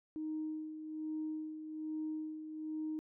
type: tone with tremolo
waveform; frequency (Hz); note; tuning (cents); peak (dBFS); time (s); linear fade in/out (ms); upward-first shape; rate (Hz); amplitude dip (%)
sine; 311.1; D#4; 0; -35; 0.16-2.99; 0; sine; 1.2; 60
effects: tanh soft clip ceiling -31 dBFS